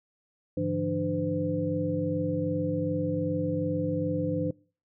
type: tone cluster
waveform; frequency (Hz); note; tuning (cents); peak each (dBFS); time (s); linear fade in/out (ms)
sine; 101 / 145.3 / 167.9 / 298.6 / 509; G#2 / D3 / E3 / D4 / C5; -48 / -18 / +32 / +29 / -48; -35 / -37 / -32 / -30 / -31; 0.57-4.51; 5
effects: noise-tail reverb RT60 0.4 s tail -24 dB re dry